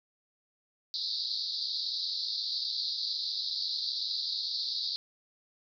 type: band-pass noise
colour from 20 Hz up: white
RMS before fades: -34 dBFS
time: 0.94-4.96 s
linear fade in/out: 0 ms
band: 3800 to 4900 Hz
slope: 96 dB/octave
effects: none